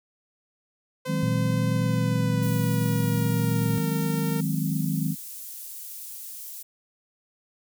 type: tone with pitch glide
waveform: sawtooth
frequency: 512 to 458.8 Hz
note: C5 to A#4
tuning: -38 to -28 cents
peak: -28 dBFS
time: 1.05-4.41 s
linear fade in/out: 10 ms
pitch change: -190 cents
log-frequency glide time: 1.72-3.89 s
type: chord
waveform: sine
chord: Ab dominant seventh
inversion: second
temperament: equal with one note detuned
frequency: 157.74 / 185 / 207.7 / 261.6 Hz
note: Eb3 / Gb3 / Ab3 / C4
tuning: +24 / 0 / 0 / 0 cents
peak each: -26 / -30 / -31 / -31 dBFS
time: 1.06-5.16 s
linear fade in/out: 50 ms
type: tone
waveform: sine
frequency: 116.54 Hz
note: A#2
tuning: in tune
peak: -25 dBFS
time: 1.23-3.78 s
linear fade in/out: 0 ms
type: high-pass noise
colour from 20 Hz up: pink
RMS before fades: -39 dBFS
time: 2.42-6.63 s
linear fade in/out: 10 ms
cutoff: 11000 Hz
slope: 12 dB/octave
effects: none